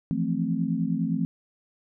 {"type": "chord", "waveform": "sine", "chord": "F major seventh", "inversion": "third", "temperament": "equal", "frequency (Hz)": [164.81, 174.61, 220, 261.6], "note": ["E3", "F3", "A3", "C4"], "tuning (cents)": [0, 0, 0, 0], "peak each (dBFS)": -29, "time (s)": [0.11, 1.25], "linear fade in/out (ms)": 0, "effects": []}